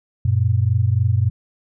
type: tone pair together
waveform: sine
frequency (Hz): 94.7 / 118.18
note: F#2 / A#2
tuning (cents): +41 / +24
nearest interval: major third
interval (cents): 383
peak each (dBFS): -17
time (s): 0.25-1.3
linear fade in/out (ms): 5
effects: none